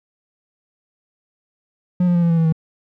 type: tone with pitch steps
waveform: triangle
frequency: 179.1 / 175.82 / 172.6 / 169.44 / 166.34 / 163.29 / 160.3 Hz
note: F3 / F3 / F3 / E3 / E3 / E3 / E3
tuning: +44 / +12 / -20 / +48 / +16 / -16 / -48 cents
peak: -11 dBFS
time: 2-2.525 s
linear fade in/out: 5 ms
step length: 75 ms
effects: none